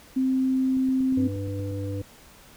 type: tone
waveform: sine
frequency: 261.6 Hz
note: C4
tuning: in tune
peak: -20 dBFS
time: 0.16-1.28 s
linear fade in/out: 10 ms
type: click train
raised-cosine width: 3 ms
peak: -29 dBFS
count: 9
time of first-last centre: 0.77-1.715 s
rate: 8.47 Hz
type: harmonic tone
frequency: 99 Hz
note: G2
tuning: 18 cents sharp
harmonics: 1 / 3 / 5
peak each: -29 / -34 / -36 dBFS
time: 1.17-2.02 s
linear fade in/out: 5 ms
effects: pink hiss -51 dBFS RMS until 2.56 s